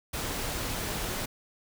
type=noise; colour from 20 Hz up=pink; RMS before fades=-33 dBFS; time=0.13-1.26 s; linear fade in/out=10 ms; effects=none